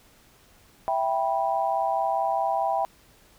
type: chord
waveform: sine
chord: E minor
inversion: none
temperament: equal with one note detuned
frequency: 659.3 / 784 / 978.1 Hz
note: E5 / G5 / B5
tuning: 0 / 0 / -17 cents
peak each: -27 / -25 / -29 dBFS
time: 0.88-2.85 s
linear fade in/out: 0 ms
effects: pink hiss -57 dBFS RMS until 3.38 s